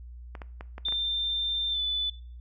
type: clicks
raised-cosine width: 0.5 ms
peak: -25 dBFS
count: 6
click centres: 0.352 / 0.418 / 0.609 / 0.781 / 0.885 / 0.924 s
type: tone with pitch glide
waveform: sine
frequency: 3584 to 3492 Hz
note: A7 to A7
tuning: +31 to -14 cents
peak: -26 dBFS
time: 0.85-2.1 s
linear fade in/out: 5 ms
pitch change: -45 cents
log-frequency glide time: 1.7-1.8 s
effects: noise-tail reverb RT60 0.5 s tail -19 dB re dry + added 60 Hz sine -41 dBFS peak until 2.4 s